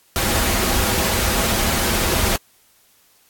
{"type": "noise with comb filter", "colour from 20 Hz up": "pink", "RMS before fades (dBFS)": -19, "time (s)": [0.16, 2.36], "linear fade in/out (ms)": 0, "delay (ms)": 6.8, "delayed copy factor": -0.55, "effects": ["white hiss -56 dBFS RMS until 3.29 s", "AAC 64 kbps"]}